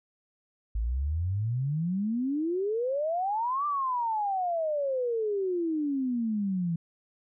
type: exponential two-way sweep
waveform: sine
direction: up then down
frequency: 51.91 to 1191 to 163.5 Hz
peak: -26 dBFS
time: 0.75-6.76 s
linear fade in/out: 5 ms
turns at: 3.66 s
effects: none